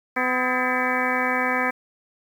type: harmonic tone with a mistuned harmonic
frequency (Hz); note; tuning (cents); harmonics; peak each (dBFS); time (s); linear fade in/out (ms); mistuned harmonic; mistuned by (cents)
252.8; B3; +41; 1 / 2 / 3 / 4 / 5 / 6 / 7 / 8 / 9; -29 / -29 / -29 / -29 / -29 / -29 / -29 / -29 / -29; 0.16-1.71; 10; 6; +98
effects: 8-bit